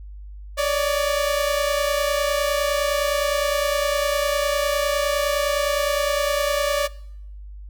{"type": "tone pair together", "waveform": "sawtooth", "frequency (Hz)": [568, 597.8], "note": ["C#5", "D5"], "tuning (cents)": [42, 31], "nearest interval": "minor second", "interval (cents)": 89, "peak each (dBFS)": [-18, -20], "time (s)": [0.57, 6.88], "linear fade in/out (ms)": 20, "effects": ["noise-tail reverb RT60 0.8 s tail -22 dB re dry", "added 50 Hz sine -35 dBFS peak until 7.69 s"]}